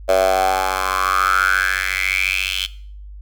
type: tone with high-pass filter sweep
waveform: 10% pulse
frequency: 94.2 Hz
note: F#2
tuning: 32 cents sharp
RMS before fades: -18 dBFS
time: 0.08-2.67 s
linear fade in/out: 20 ms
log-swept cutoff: 600 to 3100 Hz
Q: 7.7
effects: noise-tail reverb RT60 0.5 s tail -18 dB re dry + added 50 Hz sine -33 dBFS peak until 3.21 s